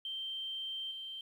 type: tone with level steps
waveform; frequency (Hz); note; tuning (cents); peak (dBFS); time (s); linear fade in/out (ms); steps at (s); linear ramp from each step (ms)
sine; 3136; G7; 0; -37 / -41; 0.05-1.21; 2; 0.91; 5
effects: 11-bit